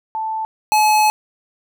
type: tone pair in turn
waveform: sine / square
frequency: 880 / 854.5 Hz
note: A5 / G#5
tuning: 0 / +49 cents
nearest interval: minor second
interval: 51 cents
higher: first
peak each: -20 / -12 dBFS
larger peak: second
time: 0.15-0.45 / 0.72-1.1 s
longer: second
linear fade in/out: 0 ms
effects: none